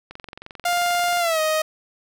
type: click train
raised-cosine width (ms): 0.3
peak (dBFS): -21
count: 25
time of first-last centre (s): 0.11-1.172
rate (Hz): 22.6
type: tone with pitch glide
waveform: sawtooth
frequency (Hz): 702 to 625.4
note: F5 to D#5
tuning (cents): +9 to +9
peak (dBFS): -15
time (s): 0.65-1.62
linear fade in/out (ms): 5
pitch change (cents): -200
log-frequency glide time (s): 1.19-1.4
effects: none